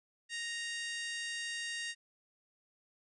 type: harmonic tone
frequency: 932.3 Hz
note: A#5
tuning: in tune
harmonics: 2 / 3 / 4 / 5 / 6 / 7 / 8 / 9 / 10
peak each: -40 / -44 / -46 / -48 / -50 / -51 / -52 / -53 / -54 dBFS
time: 0.29-1.95 s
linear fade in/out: 50 ms
effects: none